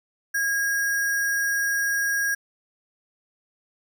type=tone with sample-and-hold; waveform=sine; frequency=1637 Hz; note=G#6; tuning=25 cents flat; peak=-21 dBFS; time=0.34-2.35 s; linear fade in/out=10 ms; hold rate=7350 Hz; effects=none